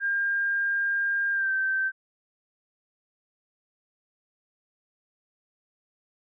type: tone with pitch glide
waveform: sine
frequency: 1605 to 1553.9 Hz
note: G6 to G6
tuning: +40 to -16 cents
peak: -23 dBFS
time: 0-1.92 s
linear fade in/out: 50 ms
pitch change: -56 cents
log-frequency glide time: 1.32-1.52 s
effects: none